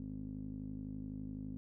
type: tone with low-pass filter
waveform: 15% pulse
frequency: 51.91 Hz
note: G#1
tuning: in tune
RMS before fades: -44 dBFS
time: 0-1.57 s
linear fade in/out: 0 ms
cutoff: 270 Hz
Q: 7.3
effects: none